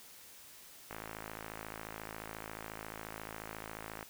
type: click train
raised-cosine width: 0.5 ms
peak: -27 dBFS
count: 170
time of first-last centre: 0.91-4.028 s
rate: 54.2 Hz
effects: white hiss -55 dBFS RMS until 4.09 s